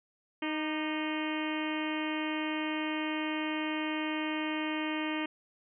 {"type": "harmonic tone with a mistuned harmonic", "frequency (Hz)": 310, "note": "D#4", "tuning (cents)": -6, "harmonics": [1, 2, 3, 4, 5, 6, 7, 8, 9, 10], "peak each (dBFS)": [-33, -42, -41, -44, -46, -42, -42, -43, -44, -45], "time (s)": [0.42, 5.26], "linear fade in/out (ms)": 5, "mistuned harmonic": 4, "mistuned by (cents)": -44, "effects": []}